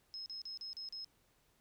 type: tone bursts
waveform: triangle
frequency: 5160 Hz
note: E8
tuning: 38 cents flat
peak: -39 dBFS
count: 6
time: 0.14-1.045 s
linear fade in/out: 0 ms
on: 120 ms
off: 37 ms
effects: tanh soft clip ceiling -41 dBFS + pink hiss -73 dBFS RMS until 1.6 s